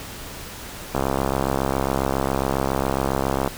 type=click train; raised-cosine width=1 ms; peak=-7 dBFS; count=171; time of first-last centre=0.95-3.476 s; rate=67.3 Hz; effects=pink hiss -36 dBFS RMS until 3.57 s